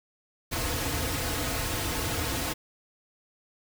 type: noise with comb filter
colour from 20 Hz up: pink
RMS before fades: -30 dBFS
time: 0.51-2.54 s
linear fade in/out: 20 ms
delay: 5.1 ms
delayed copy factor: -0.7
effects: none